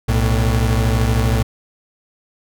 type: tone pair together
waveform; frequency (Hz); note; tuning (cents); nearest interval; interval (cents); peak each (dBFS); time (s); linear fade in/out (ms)
35% pulse; 62.1 / 111.35; B1 / A2; +10 / +21; minor seventh; 1011; -15; 0.08-1.43; 10
effects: none